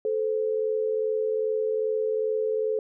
sine tone pair together, 435.9 / 518.4 Hz, A4 / C5, -16 / -16 cents, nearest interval minor third, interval 300 cents, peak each -24 / -30 dBFS, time 0.05-2.79 s, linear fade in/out 2 ms, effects none

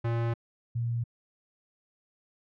square / sine tone pair in turn, 116.54 / 117.69 Hz, A#2 / A#2, 0 / +17 cents, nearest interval unison, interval 17 cents, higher second, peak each -27 / -27 dBFS, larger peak neither, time 0.04-0.34 / 0.75-1.04 s, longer first, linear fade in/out 10 ms, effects low-pass 2000 Hz 12 dB/octave

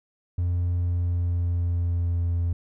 triangle tone with pitch glide, 88 to 86.04 Hz, F2 to F2, +14 to -25 cents, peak -19 dBFS, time 0.38-2.53 s, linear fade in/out 5 ms, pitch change -39 cents, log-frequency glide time 0.75-2.29 s, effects tanh soft clip ceiling -16 dBFS

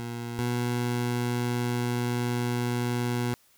20% pulse tone pair in turn, 118.6 / 121.37 Hz, A#2 / B2, +30 / -30 cents, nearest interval unison, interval 40 cents, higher second, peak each -28 / -21 dBFS, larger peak second, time 0-0.39 / 0.39-3.34 s, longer second, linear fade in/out 0 ms, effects white hiss -62 dBFS RMS until 3.57 s

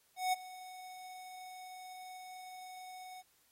square tone with ADSR envelope, 740 Hz, F#5, in tune, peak -29 dBFS, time 0.16-3.23 s, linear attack 170 ms, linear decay 17 ms, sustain -19 dB, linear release 39 ms, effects white hiss -71 dBFS RMS until 3.51 s + AAC 48 kbps

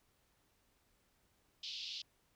white band-pass noise, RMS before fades -45 dBFS, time 1.63-2.02 s, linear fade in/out 5 ms, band 2800 to 5000 Hz, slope 48 dB/octave, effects pink hiss -75 dBFS RMS until 2.35 s

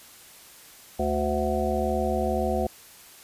harmonic tone with a mistuned harmonic, 73.42 Hz, D2, in tune, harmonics 1 / 3 / 5 / 7 / 9 / 10, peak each -30 / -30 / -30 / -30 / -30 / -30 dBFS, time 0.99-2.67 s, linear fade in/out 5 ms, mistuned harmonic 10, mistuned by +20 cents, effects white hiss -49 dBFS RMS until 3.23 s + resampled to 32000 Hz

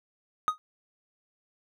triangle tone with exponential decay, 1248 Hz, D#6, 5 cents sharp, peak -16 dBFS, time 0.48-0.58 s, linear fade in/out 0 ms, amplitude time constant 20 ms, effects none

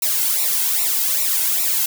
blue noise with flanger, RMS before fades -19 dBFS, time 0.02-1.86 s, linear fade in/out 5 ms, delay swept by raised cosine 0.62 to 1.72 ms, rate 2.5 Hz, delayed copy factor -0.9, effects none

